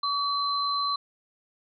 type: tone pair together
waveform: sine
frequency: 1142 / 4072 Hz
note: D6 / C8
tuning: -49 / -48 cents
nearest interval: octave + minor seventh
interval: 2201 cents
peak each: -26 / -29 dBFS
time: 0.03-0.96 s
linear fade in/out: 5 ms
effects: none